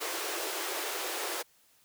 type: high-pass noise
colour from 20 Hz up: pink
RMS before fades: -35 dBFS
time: 0-1.43 s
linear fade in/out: 20 ms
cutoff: 320 Hz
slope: 96 dB/octave
effects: white hiss -65 dBFS RMS until 1.84 s

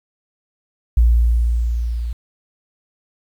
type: tone with level ramp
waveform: sine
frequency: 58.27 Hz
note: A#1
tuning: in tune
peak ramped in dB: -8 to -21 dBFS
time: 0.97-2.13 s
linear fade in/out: 5 ms
effects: 8-bit

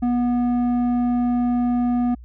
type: tone with low-pass filter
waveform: square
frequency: 243.3 Hz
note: B3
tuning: 26 cents flat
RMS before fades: -20 dBFS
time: 0.02-2.15 s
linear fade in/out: 10 ms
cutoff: 670 Hz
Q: 0.9
effects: added 60 Hz sine -38 dBFS peak until 2.24 s

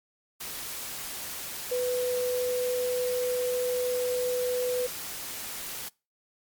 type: tone in noise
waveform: sine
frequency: 497.4 Hz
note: B4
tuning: 12 cents sharp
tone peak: -25 dBFS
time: 1.71-4.87 s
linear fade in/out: 10 ms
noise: white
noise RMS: -37 dBFS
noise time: 0.4-5.89 s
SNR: +9 dB
effects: noise-tail reverb RT60 0.3 s tail -25 dB re dry + MP3 96 kbps

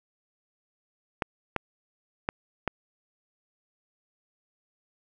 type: clicks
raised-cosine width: 0.5 ms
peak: -11 dBFS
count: 4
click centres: 1.222 / 1.563 / 2.289 / 2.677 s
effects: none

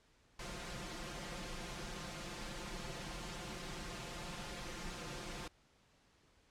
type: noise with comb filter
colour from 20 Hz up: pink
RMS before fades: -45 dBFS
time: 0.39-5.48 s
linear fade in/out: 5 ms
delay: 5.7 ms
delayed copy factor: +0.75
effects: pink hiss -70 dBFS RMS until 6.5 s + low-pass 7000 Hz 12 dB/octave

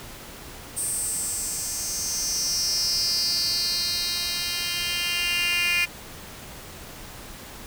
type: tone with high-pass filter sweep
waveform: 10% pulse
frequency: 349.2 Hz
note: F4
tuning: in tune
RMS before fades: -26 dBFS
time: 0.76-5.86 s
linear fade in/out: 20 ms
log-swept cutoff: 8800 to 2500 Hz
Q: 6
effects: pink hiss -41 dBFS RMS until 7.66 s

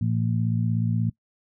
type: harmonic tone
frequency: 56.6 Hz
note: A1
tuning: 50 cents sharp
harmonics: 2 / 3 / 4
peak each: -23 / -27 / -29 dBFS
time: 0.01-1.1 s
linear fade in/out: 5 ms
effects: noise-tail reverb RT60 0.1 s tail -22 dB re dry

